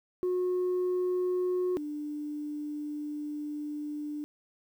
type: tone pair in turn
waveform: sine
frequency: 363.2 / 296.9 Hz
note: F#4 / D4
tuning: -32 / +19 cents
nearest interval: minor third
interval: 349 cents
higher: first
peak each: -24 / -33 dBFS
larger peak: first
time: 0.23-1.77 / 1.77-4.24 s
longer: second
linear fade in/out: 0 ms
effects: tanh soft clip ceiling -25 dBFS + 10-bit